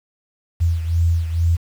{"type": "beating tone pair", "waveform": "sine", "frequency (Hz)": [83.5, 85.7], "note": ["E2", "F2"], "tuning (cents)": [23, -32], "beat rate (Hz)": 2.2, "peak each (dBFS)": [-16, -22], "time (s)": [0.6, 1.57], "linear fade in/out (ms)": 20, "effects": ["7-bit"]}